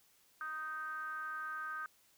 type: ring-modulated tone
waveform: triangle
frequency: 155.56 Hz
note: D#3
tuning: in tune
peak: -34 dBFS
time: 0.41-1.86 s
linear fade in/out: 0 ms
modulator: 1400 Hz
effects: white hiss -69 dBFS RMS until 2.17 s